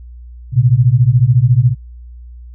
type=beating tone pair; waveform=sine; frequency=116.4 / 130.4 Hz; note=A#2 / C3; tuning=-2 / -5 cents; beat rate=14 Hz; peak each=-10 dBFS; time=0.52-1.75 s; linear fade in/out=50 ms; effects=added 60 Hz sine -31 dBFS peak until 2.54 s